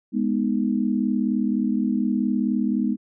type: chord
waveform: sine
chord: G# minor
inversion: none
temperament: equal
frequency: 207.7 / 246.9 / 311.1 Hz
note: G#3 / B3 / D#4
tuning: 0 / 0 / 0 cents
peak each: -23 / -23 / -27 dBFS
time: 0.12-2.97 s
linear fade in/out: 50 ms
effects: none